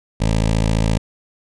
15% pulse tone with notch filter, 54.6 Hz, A1, 13 cents flat, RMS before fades -17 dBFS, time 0.2-0.98 s, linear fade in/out 10 ms, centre 1400 Hz, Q 1.8, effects resampled to 22050 Hz

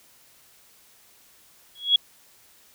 sine tone with exponential growth, 3335 Hz, G#7, 7 cents sharp, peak -11 dBFS, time 1.75-1.96 s, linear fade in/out 5 ms, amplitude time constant 45 ms, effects white hiss -56 dBFS RMS until 2.74 s

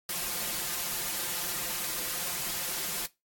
white noise with comb filter, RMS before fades -33 dBFS, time 0.09-3.06 s, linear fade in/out 2 ms, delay 5.7 ms, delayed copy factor +0.85, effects noise-tail reverb RT60 0.2 s tail -18 dB re dry + AAC 64 kbps

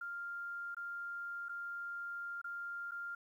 sine tone with dropouts, 1396.9 Hz, F6, in tune, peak -40 dBFS, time 0.01-3.15 s, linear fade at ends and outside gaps 5 ms, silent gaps 0.747-0.767 / 1.486-1.492 / 2.416-2.442 / 2.911-2.917 s, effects 12-bit

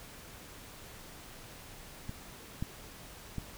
clicks, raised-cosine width 5 ms, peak -26 / -21 / -24 dBFS, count 3, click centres 2.094 / 2.625 / 3.383 s, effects pink hiss -50 dBFS RMS until 3.57 s

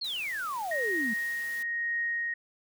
sine exponential sweep, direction down, 4449 to 208.4 Hz, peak -31 dBFS, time 0.01-1.14 s, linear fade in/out 10 ms
white noise, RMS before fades -47 dBFS, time 0.04-1.63 s, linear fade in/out 5 ms
sine tone with tremolo, 1871 Hz, A#6, 6 cents sharp, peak -27 dBFS, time 0.71-2.34 s, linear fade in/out 5 ms, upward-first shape triangle, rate 0.97 Hz, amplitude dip 40%
effects none

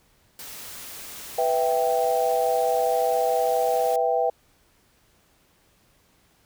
white noise, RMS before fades -39 dBFS, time 0.39-3.96 s, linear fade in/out 2 ms
sine chord, E minor, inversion second, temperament equal, 493.9 / 659.3 / 784 Hz, B4 / E5 / G5, 0 / 0 / 0 cents, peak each -24 dBFS, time 1.38-4.3 s, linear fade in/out 5 ms
effects pink hiss -62 dBFS RMS until 6.45 s

